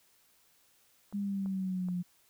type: clicks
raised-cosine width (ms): 1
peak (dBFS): -37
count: 3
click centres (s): 1.126 / 1.46 / 1.886
type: linear sweep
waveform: sine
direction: down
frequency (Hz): 203.6 to 176.2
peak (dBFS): -31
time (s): 1.13-2.03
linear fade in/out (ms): 20
effects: white hiss -67 dBFS RMS until 2.29 s